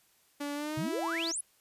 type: tone with pitch glide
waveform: sawtooth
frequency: 288.3 to 331.2 Hz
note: D4 to E4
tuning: -32 to +8 cents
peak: -30 dBFS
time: 0.4-1.32 s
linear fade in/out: 10 ms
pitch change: +240 cents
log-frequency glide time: 0.54-0.94 s
type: exponential sweep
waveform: sine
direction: up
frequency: 123.3 to 11175 Hz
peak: -32 dBFS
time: 0.77-1.41 s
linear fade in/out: 5 ms
effects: white hiss -67 dBFS RMS until 1.6 s + resampled to 32000 Hz